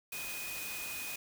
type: tone in noise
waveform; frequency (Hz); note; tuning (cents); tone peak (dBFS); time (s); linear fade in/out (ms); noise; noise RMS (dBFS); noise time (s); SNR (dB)
sine; 2489; D#7; 0; -42; 0.12-1.16; 5; white; -42; 0.12-1.16; -3
effects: none